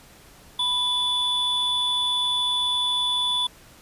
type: tone pair together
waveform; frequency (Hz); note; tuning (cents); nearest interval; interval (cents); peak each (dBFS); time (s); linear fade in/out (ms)
triangle; 987.8 / 3466; B5 / A7; 0 / -27; octave + minor seventh; 2173; -28 / -20; 0.59-3.47; 5
effects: pink hiss -50 dBFS RMS until 3.81 s + resampled to 32000 Hz